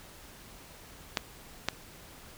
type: clicks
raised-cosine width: 0.2 ms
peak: -9 dBFS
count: 2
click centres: 1.172 / 1.686 s
effects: pink hiss -51 dBFS RMS until 2.37 s